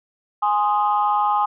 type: chord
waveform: sine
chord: Ab major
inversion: none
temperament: equal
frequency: 830.6 / 1046.5 / 1244.5 Hz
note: Ab5 / C6 / Eb6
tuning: 0 / 0 / 0 cents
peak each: -18 / -22 / -22 dBFS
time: 0.42-1.46 s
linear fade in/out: 10 ms
effects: tanh soft clip ceiling -8 dBFS